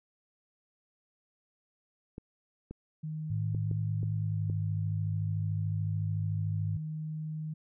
clicks, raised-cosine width 3 ms, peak -28 dBFS, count 6, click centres 2.181 / 2.71 / 3.548 / 3.713 / 4.031 / 4.499 s
sine tone, 155.56 Hz, D#3, in tune, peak -34 dBFS, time 3.03-7.54 s, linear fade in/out 10 ms
sine tone with pitch glide, 106.9 to 101.9 Hz, A2 to G#2, -49 to -32 cents, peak -30 dBFS, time 3.3-6.77 s, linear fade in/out 5 ms, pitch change -83 cents, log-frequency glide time 4.11-4.51 s
effects none

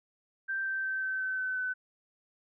sine tone with pitch steps, 1568 / 1558.1 / 1548.2 / 1538.4 / 1528.7 / 1519 / 1509.3 Hz, G6 / G6 / G6 / G6 / G6 / F#6 / F#6, 0 / -11 / -22 / -33 / -44 / +45 / +34 cents, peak -30 dBFS, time 0.48-1.74 s, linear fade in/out 20 ms, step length 180 ms, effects none

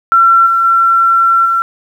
sine tone with level steps, 1355 Hz, E6, 47 cents sharp, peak -4 / -8 / -6 / -9 dBFS, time 0.12-1.62 s, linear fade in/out 0 ms, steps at 0.46 / 0.64 / 1.45 s, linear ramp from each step 10 ms, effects 7-bit

